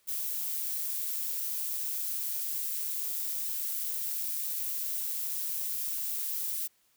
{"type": "noise with amplitude modulation", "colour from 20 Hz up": "violet", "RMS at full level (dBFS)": -32, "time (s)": [0.07, 6.68], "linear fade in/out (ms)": 20, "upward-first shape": "sine", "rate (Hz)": 152, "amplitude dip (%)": 35, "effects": ["white hiss -69 dBFS RMS until 6.96 s"]}